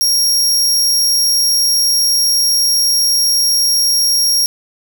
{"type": "tone", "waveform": "sawtooth", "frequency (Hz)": 5588, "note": "F8", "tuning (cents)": 0, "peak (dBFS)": -8, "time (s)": [0.01, 4.46], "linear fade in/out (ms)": 0, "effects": []}